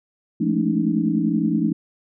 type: tone cluster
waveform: sine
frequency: 170.4 / 212.9 / 223.3 / 283.3 / 312.8 Hz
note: F3 / G#3 / A3 / C#4 / D#4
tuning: -42 / +43 / +26 / +38 / +9 cents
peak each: -24 dBFS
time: 0.4-1.73 s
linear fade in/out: 10 ms
effects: none